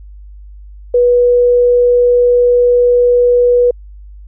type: tone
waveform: sine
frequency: 487.7 Hz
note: B4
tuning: 22 cents flat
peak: -6 dBFS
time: 0.94-3.71 s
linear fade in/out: 5 ms
effects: added 50 Hz sine -31 dBFS peak until 4.27 s